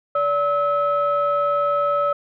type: tone pair together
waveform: sine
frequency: 577 / 1295.3 Hz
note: D5 / E6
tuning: -31 / -31 cents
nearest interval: octave + major second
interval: 1400 cents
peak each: -19 dBFS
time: 0.15-2.13 s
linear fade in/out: 5 ms
effects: tanh soft clip ceiling -11 dBFS